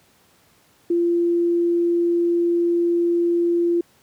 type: tone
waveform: sine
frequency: 343.6 Hz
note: F4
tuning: 28 cents flat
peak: -16 dBFS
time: 0.9-3.81 s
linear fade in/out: 5 ms
effects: pink hiss -57 dBFS RMS until 4.02 s + high-pass 100 Hz 12 dB/octave